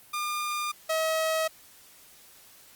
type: tone pair in turn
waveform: sawtooth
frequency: 1206 / 638.9 Hz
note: D6 / D#5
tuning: +46 / +46 cents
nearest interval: major seventh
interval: 1100 cents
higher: first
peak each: -25 / -21 dBFS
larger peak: second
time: 0.13-0.72 / 0.89-1.48 s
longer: neither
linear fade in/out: 10 ms
effects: white hiss -54 dBFS RMS until 2.75 s + Opus 32 kbps